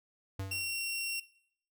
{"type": "tone with exponential decay", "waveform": "square", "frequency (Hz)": 96.7, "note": "G2", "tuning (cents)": -23, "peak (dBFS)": -34, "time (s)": [0.39, 0.85], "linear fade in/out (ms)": 5, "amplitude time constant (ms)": 99}
{"type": "tone", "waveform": "sawtooth", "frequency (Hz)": 2735, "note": "F7", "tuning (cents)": -37, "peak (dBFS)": -30, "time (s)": [0.51, 1.2], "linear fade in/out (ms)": 5}
{"effects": ["noise-tail reverb RT60 0.6 s tail -17 dB re dry"]}